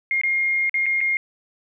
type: tone with dropouts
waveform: sine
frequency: 2131 Hz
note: C7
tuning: 31 cents sharp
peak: -18 dBFS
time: 0.11-1.17 s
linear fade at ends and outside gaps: 1 ms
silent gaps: 0.214-0.235 / 0.695-0.742 / 0.859-0.864 / 1.006-1.012 s
effects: none